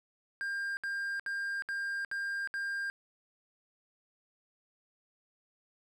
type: tone bursts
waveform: triangle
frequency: 1600 Hz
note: G6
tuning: 35 cents sharp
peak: -31 dBFS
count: 6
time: 0.41-2.9 s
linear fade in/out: 0 ms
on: 360 ms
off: 66 ms
effects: none